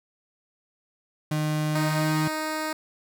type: tone with pitch glide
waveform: 35% pulse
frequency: 153 to 155.05 Hz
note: D#3 to D#3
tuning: -29 to -6 cents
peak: -22 dBFS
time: 1.31-2.28 s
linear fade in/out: 5 ms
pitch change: +23 cents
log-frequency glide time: 1.87-2.07 s
type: tone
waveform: 10% pulse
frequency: 311.1 Hz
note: D#4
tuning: in tune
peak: -19 dBFS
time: 1.75-2.73 s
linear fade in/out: 5 ms
effects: none